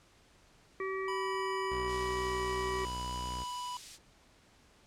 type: harmonic tone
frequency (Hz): 383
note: G4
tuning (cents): -40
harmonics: 1 / 3 / 5 / 6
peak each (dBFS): -35 / -40 / -42 / -47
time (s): 0.8-2.85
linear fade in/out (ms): 2
type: tone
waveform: square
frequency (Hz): 987.8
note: B5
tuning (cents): 0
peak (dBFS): -38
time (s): 1.08-3.77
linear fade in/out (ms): 2
type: tone with vibrato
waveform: sawtooth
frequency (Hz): 61.74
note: B1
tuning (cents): 0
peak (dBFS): -36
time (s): 1.71-3.44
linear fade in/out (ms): 10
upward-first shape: sine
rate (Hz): 13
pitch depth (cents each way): 13
type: high-pass noise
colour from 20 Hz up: pink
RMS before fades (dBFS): -48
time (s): 1.86-3.99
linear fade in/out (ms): 50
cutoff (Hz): 4000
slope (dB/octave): 12
effects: pink hiss -63 dBFS RMS until 4.86 s + low-pass 8000 Hz 12 dB/octave